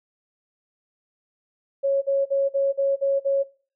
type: tone bursts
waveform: sine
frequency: 551 Hz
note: C#5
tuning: 11 cents flat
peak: -18 dBFS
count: 7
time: 1.83-3.436 s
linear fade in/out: 20 ms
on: 190 ms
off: 46 ms
effects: noise-tail reverb RT60 0.4 s tail -20 dB re dry